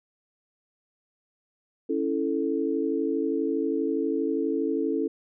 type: chord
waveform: sine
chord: A major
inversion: first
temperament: equal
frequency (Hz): 277.2 / 329.6 / 440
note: C#4 / E4 / A4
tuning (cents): 0 / 0 / 0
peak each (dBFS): -28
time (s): 1.89-5.08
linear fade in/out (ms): 10
effects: none